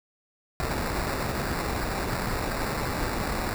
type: noise with sample-and-hold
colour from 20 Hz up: pink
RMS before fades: -29 dBFS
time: 0.6-3.54 s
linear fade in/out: 0 ms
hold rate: 3150 Hz
effects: none